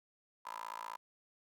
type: tone with high-pass filter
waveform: 15% pulse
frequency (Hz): 55.8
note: A1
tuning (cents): +25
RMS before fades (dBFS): -45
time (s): 0.45-0.97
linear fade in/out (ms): 10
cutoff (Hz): 1000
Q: 7.6
effects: none